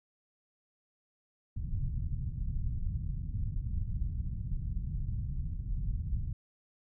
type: low-pass noise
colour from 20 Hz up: pink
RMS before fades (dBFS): -34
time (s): 1.56-6.33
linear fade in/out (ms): 5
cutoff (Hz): 140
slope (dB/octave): 24
effects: none